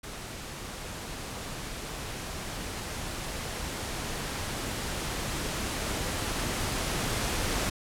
pink noise with level ramp, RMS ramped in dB -40 to -29 dBFS, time 0.03-7.7 s, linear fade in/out 10 ms, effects low-pass 11000 Hz 12 dB/octave

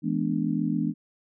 sine chord, E dominant seventh, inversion none, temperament equal with one note detuned, 164.81 / 211.8 / 246.9 / 293.7 Hz, E3 / G#3 / B3 / D4, 0 / +34 / 0 / 0 cents, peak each -29 dBFS, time 0.02-0.94 s, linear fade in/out 50 ms, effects none

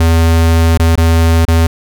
square tone with dropouts, 82.41 Hz, E2, in tune, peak -7 dBFS, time 0-1.67 s, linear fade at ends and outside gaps 5 ms, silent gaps 0.776-0.796 / 0.957-0.976 / 1.452-1.48 s, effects none

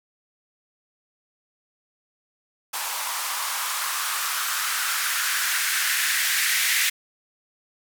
violet noise with band-pass filter sweep, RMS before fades -25 dBFS, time 2.73-6.9 s, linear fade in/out 10 ms, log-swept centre 910 to 2000 Hz, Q 3.1, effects none

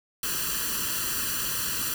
white noise with comb filter, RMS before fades -29 dBFS, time 0.23-1.94 s, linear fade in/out 2 ms, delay 0.68 ms, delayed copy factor +0.85, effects none

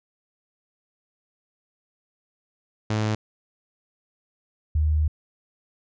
sawtooth / sine tone pair in turn, 108 / 76.68 Hz, A2 / D#2, -32 / -25 cents, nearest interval tritone, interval 593 cents, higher first, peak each -18 dBFS, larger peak neither, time 2.9-3.15 / 4.75-5.08 s, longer second, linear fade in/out 5 ms, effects resampled to 16000 Hz

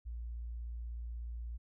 sine tone, 58.27 Hz, A#1, in tune, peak -39 dBFS, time 0.05-1.58 s, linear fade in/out 20 ms, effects none

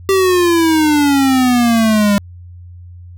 square exponential sweep, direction down, 391.3 to 199.9 Hz, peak -10 dBFS, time 0.09-2.18 s, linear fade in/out 0 ms, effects added 88 Hz sine -32 dBFS peak until 3.17 s

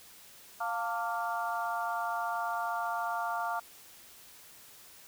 harmonic tone with a mistuned harmonic, 233.1 Hz, A#3, in tune, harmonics 3 / 4 / 5 / 6, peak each -35 / -36 / -37 / -38 dBFS, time 0.6-3.6 s, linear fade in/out 10 ms, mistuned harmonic 4, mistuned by -54 cents, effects white hiss -54 dBFS RMS until 5.07 s

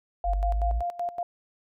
sine tone with tremolo, 698.5 Hz, F5, in tune, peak -26 dBFS, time 0.24-1.23 s, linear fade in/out 2 ms, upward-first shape square, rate 5.3 Hz, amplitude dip 80%
sine exponential sweep, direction up, 46.93 to 57.9 Hz, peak -23 dBFS, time 0.24-0.83 s, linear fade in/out 50 ms
effects none

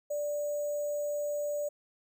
sine tone with sample-and-hold, 587.3 Hz, D5, in tune, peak -30 dBFS, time 0.1-1.69 s, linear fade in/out 10 ms, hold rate 7350 Hz, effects none

